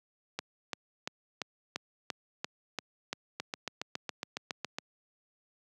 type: two click trains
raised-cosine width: 0.2 ms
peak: -17 / -16 dBFS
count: 11 / 9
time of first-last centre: 3.4-4.785 / 0.39-3.13 s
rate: 7.22 / 2.92 Hz
effects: high-pass 150 Hz 12 dB/octave